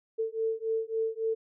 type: beating tone pair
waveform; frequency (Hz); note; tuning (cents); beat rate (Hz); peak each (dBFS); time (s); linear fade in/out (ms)
sine; 445 / 448.6; A4 / A4; +20 / +34; 3.6; -31; 0.18-1.35; 20
effects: none